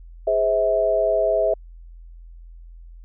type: chord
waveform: sine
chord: Ab augmented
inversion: none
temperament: just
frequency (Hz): 415.3 / 519.1 / 648.9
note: Ab4 / C5 / E5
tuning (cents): 0 / -14 / -27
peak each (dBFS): -24 / -24 / -18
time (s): 0.27-1.54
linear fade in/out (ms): 5
effects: added 42 Hz sine -39 dBFS peak until 3.04 s